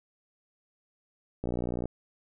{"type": "click train", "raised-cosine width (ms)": 2, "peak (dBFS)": -19, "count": 26, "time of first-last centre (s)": [1.44, 1.856], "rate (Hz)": 60.1, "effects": []}